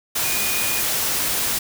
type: tone in noise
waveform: sine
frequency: 2458 Hz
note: D#7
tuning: 22 cents flat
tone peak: -28 dBFS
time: 0.24-0.81 s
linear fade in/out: 10 ms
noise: white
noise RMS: -22 dBFS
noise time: 0.15-1.59 s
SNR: -9 dB
effects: none